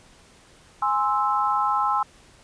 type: chord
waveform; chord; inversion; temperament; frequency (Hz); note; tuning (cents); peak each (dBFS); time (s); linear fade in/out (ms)
sine; Ab augmented; none; equal with one note detuned; 830.6 / 1046.5 / 1312.4; Ab5 / C6 / E6; 0 / 0 / -8; -24; 0.82-2.03; 5
effects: pink hiss -53 dBFS RMS until 2.43 s + resampled to 22050 Hz